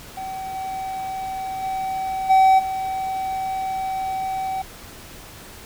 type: tone with level steps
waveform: triangle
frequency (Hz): 763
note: G5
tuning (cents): -47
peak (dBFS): -26 / -24 / -21 / -9 / -21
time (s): 0.17-4.62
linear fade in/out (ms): 5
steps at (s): 0.54 / 1.62 / 2.29 / 2.58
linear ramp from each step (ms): 20
effects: pink hiss -41 dBFS RMS until 5.65 s